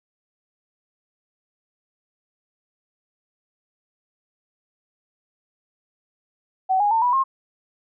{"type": "tone with pitch steps", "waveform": "sine", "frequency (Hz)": [756, 824.4, 899, 980.4, 1069.1], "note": ["F#5", "G#5", "A5", "B5", "C6"], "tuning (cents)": [37, -13, 37, -13, 37], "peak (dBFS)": -16, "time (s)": [6.69, 7.24], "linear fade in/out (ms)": 20, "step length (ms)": 110, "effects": []}